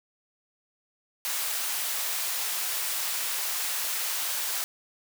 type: high-pass noise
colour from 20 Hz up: white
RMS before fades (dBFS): -30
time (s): 1.25-4.64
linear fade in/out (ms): 0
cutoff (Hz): 710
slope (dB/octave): 12
effects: none